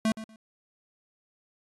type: tone with echo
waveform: square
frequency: 220 Hz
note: A3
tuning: in tune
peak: -23 dBFS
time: 0.05-0.12 s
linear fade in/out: 2 ms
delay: 120 ms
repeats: 2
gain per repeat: -14 dB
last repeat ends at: 0.36 s
effects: AAC 32 kbps